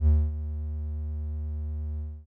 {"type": "tone with ADSR envelope", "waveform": "triangle", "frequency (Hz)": 75.7, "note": "D#2", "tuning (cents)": -47, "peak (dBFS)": -13, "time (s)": [0, 2.26], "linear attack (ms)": 72, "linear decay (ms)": 240, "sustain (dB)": -14, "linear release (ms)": 270, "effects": []}